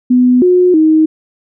sine tone with pitch steps, 249.6 / 361.5 / 314.1 Hz, B3 / F#4 / D#4, +19 / -40 / +16 cents, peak -5 dBFS, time 0.1-1.06 s, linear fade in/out 10 ms, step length 320 ms, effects none

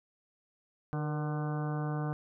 harmonic tone with a mistuned harmonic, 150 Hz, D3, 37 cents sharp, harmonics 1 / 2 / 3 / 4 / 5 / 6 / 7 / 8 / 9 / 10, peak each -32 / -40 / -43 / -47 / -43 / -51 / -48 / -47 / -54 / -49 dBFS, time 0.93-2.13 s, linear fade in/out 0 ms, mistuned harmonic 3, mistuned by +58 cents, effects none

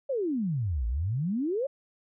sine exponential two-way sweep, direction down then up, 578 to 54.2 to 578 Hz, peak -26 dBFS, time 0.09-1.67 s, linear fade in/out 10 ms, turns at 0.87 s, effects none

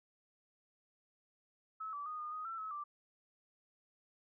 sine tone with pitch steps, 1295 / 1156 / 1237 / 1220 / 1249 / 1341 / 1288 / 1175 Hz, E6 / D6 / D#6 / D#6 / D#6 / E6 / E6 / D6, -31 / -28 / -10 / -34 / +6 / +29 / -41 / +1 cents, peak -40 dBFS, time 1.8-2.84 s, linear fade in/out 10 ms, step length 130 ms, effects none

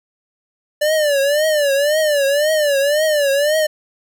square tone with vibrato, 587.3 Hz, D5, in tune, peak -14 dBFS, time 0.81-3.67 s, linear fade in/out 10 ms, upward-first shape triangle, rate 1.9 Hz, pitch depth 140 cents each way, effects none

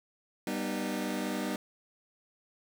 sawtooth chord, G augmented, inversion none, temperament just, 196 / 245 / 306.2 Hz, G3 / B3 / D#4, 0 / -14 / -28 cents, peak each -32 dBFS, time 0.47-1.56 s, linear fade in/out 2 ms, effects 9-bit

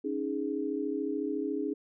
sine chord, C# suspended second, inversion none, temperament equal, 277.2 / 311.1 / 415.3 Hz, C#4 / D#4 / G#4, 0 / 0 / 0 cents, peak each -34 dBFS, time 0.04-1.74 s, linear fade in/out 10 ms, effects none

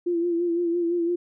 sine tone with vibrato, 343.2 Hz, F4, 30 cents flat, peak -21 dBFS, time 0.06-1.16 s, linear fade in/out 10 ms, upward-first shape sine, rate 5.9 Hz, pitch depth 44 cents each way, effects none

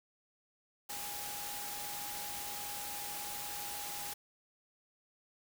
sine tone in noise, 822 Hz, G#5, 18 cents flat, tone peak -47 dBFS, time 0.89-4.14 s, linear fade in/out 10 ms, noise white, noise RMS -42 dBFS, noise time 0.89-4.14 s, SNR -8 dB, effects none

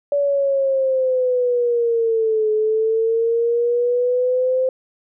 sine linear two-way sweep, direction down then up, 574 to 428.2 to 520 Hz, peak -15 dBFS, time 0.12-4.69 s, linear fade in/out 2 ms, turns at 2.51 s, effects none

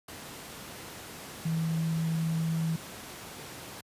sine tone in noise, 162.6 Hz, E3, 23 cents flat, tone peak -26 dBFS, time 1.45-2.76 s, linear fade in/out 5 ms, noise pink, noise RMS -43 dBFS, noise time 0.08-3.81 s, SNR +14 dB, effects high-pass 100 Hz 12 dB/octave + resampled to 32000 Hz

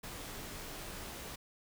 pink noise with comb filter, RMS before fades -45 dBFS, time 0.03-1.36 s, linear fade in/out 10 ms, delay 19 ms, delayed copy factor -0.5, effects none

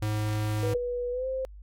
square tone, 106.6 Hz, G#2, 46 cents sharp, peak -27 dBFS, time 0.02-0.74 s, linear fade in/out 5 ms
sine tone with pitch glide, 488.6 to 523.7 Hz, B4 to C5, -19 to +1 cents, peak -28 dBFS, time 0.63-1.45 s, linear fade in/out 0 ms, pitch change +120 cents, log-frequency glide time 1.11-1.27 s
effects added 50 Hz sine -43 dBFS peak until 1.62 s + AAC 64 kbps

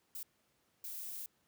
violet noise bursts at uneven times, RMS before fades -44 dBFS, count 2, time 0.15-0.23 / 0.84-1.26 s, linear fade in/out 2 ms, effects pink hiss -75 dBFS RMS until 1.47 s + high-pass 100 Hz 12 dB/octave

